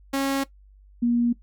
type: tone pair in turn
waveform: sawtooth / sine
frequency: 273.4 / 238.2 Hz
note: C#4 / A#3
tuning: -24 / +38 cents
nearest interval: major second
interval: 238 cents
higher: first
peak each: -18 / -18 dBFS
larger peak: neither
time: 0.13-0.44 / 1.02-1.33 s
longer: neither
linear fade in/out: 10 ms
effects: noise-tail reverb RT60 0.1 s tail -17 dB re dry + added 49 Hz sine -49 dBFS peak until 1.42 s